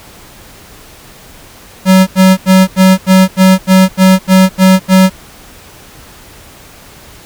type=tone bursts; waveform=square; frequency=188.1 Hz; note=F#3; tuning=29 cents sharp; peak=-3 dBFS; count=11; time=1.85-5.1 s; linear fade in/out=50 ms; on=220 ms; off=83 ms; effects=pink hiss -36 dBFS RMS until 7.25 s